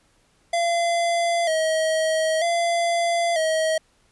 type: tone with vibrato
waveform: square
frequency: 659.3 Hz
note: E5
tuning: in tune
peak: -20 dBFS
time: 0.53-3.78 s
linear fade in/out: 5 ms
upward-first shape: square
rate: 0.53 Hz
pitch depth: 63 cents each way
effects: pink hiss -62 dBFS RMS until 4.11 s + resampled to 24000 Hz